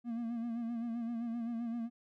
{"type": "tone with vibrato", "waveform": "triangle", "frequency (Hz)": 233.1, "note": "A#3", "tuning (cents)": 0, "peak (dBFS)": -33, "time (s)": [0.04, 1.9], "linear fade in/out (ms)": 50, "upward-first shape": "sine", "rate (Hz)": 7.7, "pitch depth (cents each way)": 51, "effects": []}